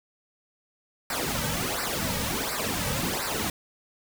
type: noise with flanger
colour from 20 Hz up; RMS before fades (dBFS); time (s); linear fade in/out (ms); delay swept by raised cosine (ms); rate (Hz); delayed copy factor
pink; -29; 1.1-3.5; 2; 0.3 to 2.9; 1.4; -0.8
effects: none